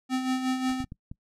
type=tone with tremolo; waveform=square; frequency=258.2 Hz; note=C4; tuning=23 cents flat; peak=-24 dBFS; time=0.09-0.85 s; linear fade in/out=50 ms; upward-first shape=sine; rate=5.5 Hz; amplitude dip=55%
type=noise with exponential decay; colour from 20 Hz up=pink; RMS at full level=-42 dBFS; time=0.69-0.83 s; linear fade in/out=1 ms; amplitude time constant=30 ms
type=clicks; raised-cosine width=5 ms; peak=-26 dBFS; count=4; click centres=0.804 / 0.842 / 0.921 / 1.115 s
effects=noise-tail reverb RT60 0.1 s tail -23 dB re dry + low-pass 9000 Hz 12 dB/octave